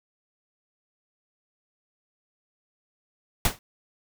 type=noise with exponential decay; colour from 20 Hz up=pink; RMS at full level=-18 dBFS; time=3.45-3.59 s; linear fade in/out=2 ms; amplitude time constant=29 ms; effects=none